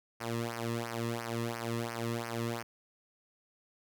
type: tone with flanger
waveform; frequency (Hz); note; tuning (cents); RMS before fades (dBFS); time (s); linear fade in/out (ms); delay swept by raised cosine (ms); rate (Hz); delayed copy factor
sawtooth; 116.54; A#2; 0; -36; 0.2-2.63; 10; 0.26 to 1.36; 2.9; -0.9
effects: none